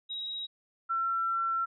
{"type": "tone pair in turn", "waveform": "sine", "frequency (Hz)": [3821, 1350.9], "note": ["A#7", "E6"], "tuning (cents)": [42, 42], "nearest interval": "octave + tritone", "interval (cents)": 1800, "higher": "first", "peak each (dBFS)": [-34, -27], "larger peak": "second", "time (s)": [[0.09, 0.47], [0.89, 1.66]], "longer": "second", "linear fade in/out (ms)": 20, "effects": []}